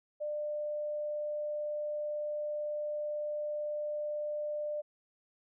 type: tone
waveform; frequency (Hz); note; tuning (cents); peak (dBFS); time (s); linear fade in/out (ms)
sine; 597; D5; +28; -33; 0.2-4.82; 20
effects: none